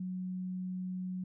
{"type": "tone", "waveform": "sine", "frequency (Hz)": 184, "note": "F#3", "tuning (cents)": -9, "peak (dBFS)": -35, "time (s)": [0, 1.24], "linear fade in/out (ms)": 5, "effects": []}